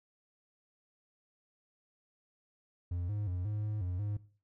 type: tone with pitch steps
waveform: triangle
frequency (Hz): 87.8 / 104.2 / 89.8 / 105.5 / 106.2 / 90 / 103.8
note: F2 / G#2 / F2 / G#2 / G#2 / F#2 / G#2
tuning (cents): +10 / +6 / +49 / +28 / +39 / -47 / 0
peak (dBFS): -31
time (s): 2.91-4.17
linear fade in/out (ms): 5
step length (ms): 180
effects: noise-tail reverb RT60 0.4 s tail -17 dB re dry